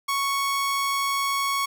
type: tone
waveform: sawtooth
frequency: 1108.7 Hz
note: C#6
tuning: in tune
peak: -19 dBFS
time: 0.08-1.66 s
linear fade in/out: 10 ms
effects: 9-bit